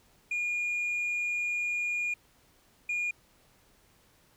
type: tone bursts at uneven times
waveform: sine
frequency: 2430 Hz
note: D#7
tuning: 42 cents flat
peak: -26 dBFS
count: 2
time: 0.31-2.14 / 2.89-3.11 s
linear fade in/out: 5 ms
effects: tanh soft clip ceiling -27 dBFS + pink hiss -64 dBFS RMS until 4.36 s

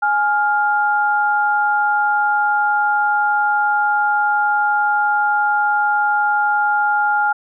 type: tone pair together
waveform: sine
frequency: 834 / 1402.6 Hz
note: G#5 / F6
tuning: +7 / +7 cents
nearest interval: major sixth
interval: 900 cents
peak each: -16 / -17 dBFS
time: 0.02-7.33 s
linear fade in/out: 10 ms
effects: none

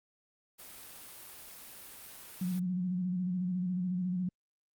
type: noise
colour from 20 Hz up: white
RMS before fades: -49 dBFS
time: 0.58-2.6 s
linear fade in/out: 20 ms
type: tone with vibrato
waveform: sine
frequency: 181.4 Hz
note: F#3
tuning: 34 cents flat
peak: -30 dBFS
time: 2.41-4.29 s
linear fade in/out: 5 ms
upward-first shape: square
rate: 14 Hz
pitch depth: 40 cents each way
effects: Opus 32 kbps

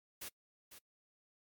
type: noise with echo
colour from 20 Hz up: white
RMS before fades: -45 dBFS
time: 0.21-0.29 s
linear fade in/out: 10 ms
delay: 500 ms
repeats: 1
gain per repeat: -10 dB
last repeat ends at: 0.79 s
effects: noise-tail reverb RT60 0.1 s tail -24 dB re dry + MP3 96 kbps

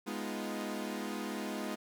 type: chord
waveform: sawtooth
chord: F half-diminished seventh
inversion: first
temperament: equal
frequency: 207.7 / 246.9 / 311.1 / 349.2 Hz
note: Ab3 / Cb4 / Eb4 / F4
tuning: 0 / 0 / 0 / 0 cents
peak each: -36 / -38 / -39 / -40 dBFS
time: 0.06-1.76 s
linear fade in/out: 20 ms
effects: none

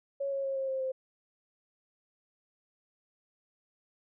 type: tone with pitch steps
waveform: sine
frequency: 554.4 / 548 / 541.7 / 535.5 / 529.4 / 523.3 Hz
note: C#5 / C#5 / C#5 / C5 / C5 / C5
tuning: 0 / -20 / -40 / +40 / +20 / 0 cents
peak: -30 dBFS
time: 0.2-0.92 s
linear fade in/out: 10 ms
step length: 120 ms
effects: none

